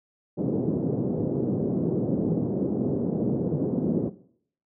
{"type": "band-pass noise", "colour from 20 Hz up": "pink", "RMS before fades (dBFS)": -26, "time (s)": [0.37, 4.1], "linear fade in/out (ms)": 20, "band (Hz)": [140, 450], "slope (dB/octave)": 24, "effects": ["noise-tail reverb RT60 0.6 s tail -17 dB re dry"]}